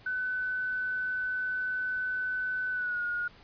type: tone with pitch glide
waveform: sine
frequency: 1506 to 1437.2 Hz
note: F#6 to F6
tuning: +30 to +49 cents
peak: -29 dBFS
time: 0.06-3.28 s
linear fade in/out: 5 ms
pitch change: -81 cents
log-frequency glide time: 2.71-3.03 s
effects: pink hiss -56 dBFS RMS until 3.43 s + resampled to 11025 Hz